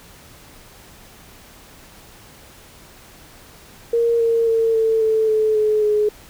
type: tone with pitch steps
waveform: sine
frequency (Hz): 466.2 / 459.5 / 452.9 / 446.4 / 440 / 433.7 / 427.5 / 421.4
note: A#4 / A#4 / A#4 / A4 / A4 / A4 / A4 / G#4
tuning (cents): 0 / -25 / -50 / +25 / 0 / -25 / -50 / +25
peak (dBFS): -14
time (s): 3.93-6.09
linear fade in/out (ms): 5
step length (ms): 270
effects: pink hiss -45 dBFS RMS until 6.29 s